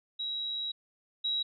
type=tone pair in turn; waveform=sine; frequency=3861 / 3861 Hz; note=B7 / B7; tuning=-40 / -40 cents; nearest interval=unison; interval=0 cents; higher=neither; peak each=-32 / -28 dBFS; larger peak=second; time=0.19-0.72 / 1.24-1.43 s; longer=first; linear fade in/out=10 ms; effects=none